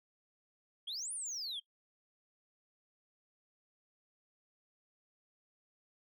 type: exponential two-way sweep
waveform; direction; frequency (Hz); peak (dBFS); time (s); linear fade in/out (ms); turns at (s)
sine; up then down; 3136 to 10000 to 3136; -36; 0.87-1.6; 10; 1.13
effects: noise-tail reverb RT60 0.1 s tail -22 dB re dry + tanh soft clip ceiling -37 dBFS